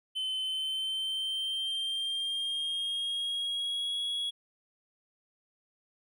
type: tone with pitch glide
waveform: triangle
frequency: 3060 to 3337 Hz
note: G7 to G#7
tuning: -42 to +8 cents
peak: -29 dBFS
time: 0.15-4.31 s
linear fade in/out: 20 ms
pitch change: +150 cents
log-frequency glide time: 0.44-3.99 s
effects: none